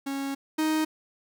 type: tone pair in turn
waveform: 45% pulse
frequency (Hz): 275 / 312.3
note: C#4 / D#4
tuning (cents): -14 / +7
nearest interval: major second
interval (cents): 221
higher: second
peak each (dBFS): -29 / -23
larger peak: second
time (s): 0.06-0.35 / 0.58-0.85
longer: first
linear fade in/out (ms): 10
effects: none